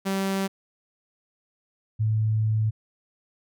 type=tone pair in turn; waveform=sawtooth / sine; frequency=193.8 / 109.11 Hz; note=G3 / A2; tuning=-20 / -14 cents; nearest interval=minor seventh; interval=994 cents; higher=first; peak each=-20 dBFS; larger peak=neither; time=0.05-0.48 / 1.99-2.71 s; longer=second; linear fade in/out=20 ms; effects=none